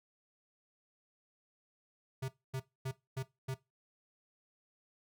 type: tone bursts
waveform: square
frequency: 132.1 Hz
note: C3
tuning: 17 cents sharp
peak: -36 dBFS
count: 5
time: 2.22-3.545 s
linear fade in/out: 10 ms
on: 65 ms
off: 250 ms
effects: noise-tail reverb RT60 0.2 s tail -17 dB re dry